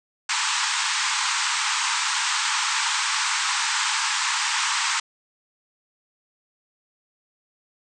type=band-pass noise; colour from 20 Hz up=pink; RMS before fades=-24 dBFS; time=0.29-5 s; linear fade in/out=5 ms; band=860 to 8500 Hz; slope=96 dB/octave; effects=none